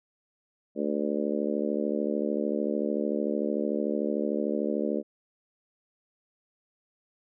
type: harmonic tone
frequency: 73.42 Hz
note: D2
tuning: in tune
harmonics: 3 / 4 / 5 / 6 / 7 / 8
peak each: -31 / -32 / -33 / -34 / -34 / -35 dBFS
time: 0.75-5.03 s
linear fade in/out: 50 ms
effects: none